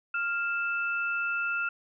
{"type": "tone pair together", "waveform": "sine", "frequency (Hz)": [1396.9, 2639], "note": ["F6", "E7"], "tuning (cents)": [0, 1], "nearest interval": "major seventh", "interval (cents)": 1101, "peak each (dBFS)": [-28, -33], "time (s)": [0.14, 1.69], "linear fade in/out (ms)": 5, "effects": []}